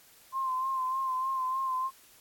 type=tone with vibrato; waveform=sine; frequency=1046.5 Hz; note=C6; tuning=in tune; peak=-28 dBFS; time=0.32-1.91 s; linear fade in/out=50 ms; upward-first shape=sine; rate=3.3 Hz; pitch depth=37 cents each way; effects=white hiss -58 dBFS RMS until 2.2 s + AAC 64 kbps